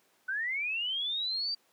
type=linear sweep; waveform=sine; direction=up; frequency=1480 to 4699 Hz; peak=-30 dBFS; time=0.28-1.55 s; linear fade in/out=10 ms; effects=pink hiss -68 dBFS RMS until 1.72 s + high-pass 300 Hz 12 dB/octave